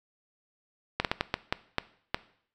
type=slowing click train; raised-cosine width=0.3 ms; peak=-9 dBFS; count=8; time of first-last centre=1-2.145 s; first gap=48 ms; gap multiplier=1.4; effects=noise-tail reverb RT60 0.6 s tail -18 dB re dry